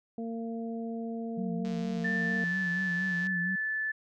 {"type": "harmonic tone", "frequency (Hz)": 228.6, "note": "A#3", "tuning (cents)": -34, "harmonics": [1, 2, 3], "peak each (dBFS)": [-34, -40, -44], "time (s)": [0.18, 2.44], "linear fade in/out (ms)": 2}
{"type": "tone with vibrato", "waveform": "sine", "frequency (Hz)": 181, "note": "F#3", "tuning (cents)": -38, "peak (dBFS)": -32, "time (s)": [1.37, 3.56], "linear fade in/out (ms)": 10, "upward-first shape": "sine", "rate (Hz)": 4.3, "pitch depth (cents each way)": 78}
{"type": "click train", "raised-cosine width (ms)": 0.2, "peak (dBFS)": -31, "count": 239, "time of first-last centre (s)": [1.65, 3.269], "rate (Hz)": 147}
{"type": "tone with pitch glide", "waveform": "sine", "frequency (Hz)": [1774, 1744.5], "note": ["A6", "A6"], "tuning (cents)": [14, -15], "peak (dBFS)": -29, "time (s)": [2.04, 3.92], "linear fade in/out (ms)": 10, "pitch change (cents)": -29, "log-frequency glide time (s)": [2.15, 2.58]}
{"effects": []}